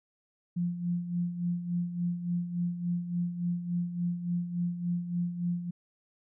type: tone with tremolo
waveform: sine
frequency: 174.61 Hz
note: F3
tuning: in tune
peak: -26 dBFS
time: 0.56-5.71 s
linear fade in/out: 10 ms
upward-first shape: sine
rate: 3.5 Hz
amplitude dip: 65%
effects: none